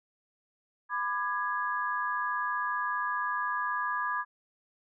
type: chord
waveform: sine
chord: G# diminished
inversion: first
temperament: just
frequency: 996.7 / 1196.1 / 1661.2 Hz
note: B5 / D6 / G#6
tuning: +16 / +31 / 0 cents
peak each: -33 dBFS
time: 0.89-4.25 s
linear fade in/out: 50 ms
effects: none